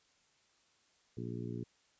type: harmonic tone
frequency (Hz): 59.1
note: A#1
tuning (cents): +24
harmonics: 2 / 3 / 4 / 5 / 6 / 7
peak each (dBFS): -42 / -45 / -45 / -48 / -47 / -49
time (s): 1.17-1.64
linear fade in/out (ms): 5
effects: white hiss -71 dBFS RMS until 1.99 s + resampled to 16000 Hz